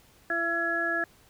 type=harmonic tone; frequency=337 Hz; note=E4; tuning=38 cents sharp; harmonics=1 / 2 / 4 / 5; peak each=-35 / -33 / -35 / -27 dBFS; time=0.3-1.04 s; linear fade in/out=2 ms; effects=pink hiss -59 dBFS RMS until 1.29 s